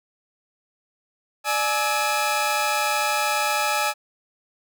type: tone cluster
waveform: sawtooth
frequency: 594 / 843 / 1301 / 2398 Hz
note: D5 / G#5 / E6 / D7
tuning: +20 / +26 / -23 / +36 cents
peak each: -25 / -20 / -22 / -27 dBFS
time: 1.44-3.94 s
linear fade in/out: 50 ms
effects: none